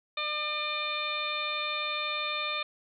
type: harmonic tone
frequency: 601 Hz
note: D5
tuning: 40 cents sharp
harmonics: 1 / 2 / 3 / 4 / 5 / 6 / 7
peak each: -40 / -35 / -44 / -34 / -46 / -35 / -42 dBFS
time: 0.17-2.63 s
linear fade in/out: 5 ms
effects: none